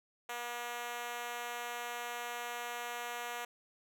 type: tone with high-pass filter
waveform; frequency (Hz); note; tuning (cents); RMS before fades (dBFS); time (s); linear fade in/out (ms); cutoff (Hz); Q
5% pulse; 240; B3; -49; -41; 0.29-3.45; 5; 600; 1.6
effects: none